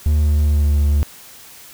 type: tone with pitch glide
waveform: triangle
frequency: 75.3 to 72.74 Hz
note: D2 to D2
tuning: +44 to -16 cents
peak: -10 dBFS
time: 0.06-1.03 s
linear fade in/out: 0 ms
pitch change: -60 cents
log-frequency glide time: 0.24-0.78 s
effects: white hiss -41 dBFS RMS until 1.73 s